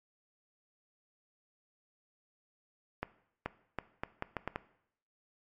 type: accelerating click train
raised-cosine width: 0.5 ms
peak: -19 dBFS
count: 8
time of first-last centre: 3.03-4.559 s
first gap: 430 ms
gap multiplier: 0.76
effects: noise-tail reverb RT60 0.7 s tail -17 dB re dry + MP3 64 kbps